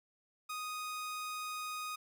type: tone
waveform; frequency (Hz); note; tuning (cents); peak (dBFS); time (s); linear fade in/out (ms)
sawtooth; 1244.5; D#6; 0; -35; 0.49-1.96; 10
effects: none